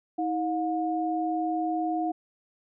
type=tone pair together; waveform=sine; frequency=319.8 / 717.9 Hz; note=D#4 / F5; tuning=+48 / +48 cents; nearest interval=octave + major second; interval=1400 cents; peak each=-28 dBFS; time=0.18-2.12 s; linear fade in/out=10 ms; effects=none